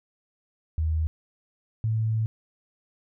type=tone pair in turn; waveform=sine; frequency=79.2 / 110.78 Hz; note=D#2 / A2; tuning=+31 / +12 cents; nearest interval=tritone; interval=581 cents; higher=second; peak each=-22 dBFS; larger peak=neither; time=0.78-1.07 / 1.84-2.26 s; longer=second; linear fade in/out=0 ms; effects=none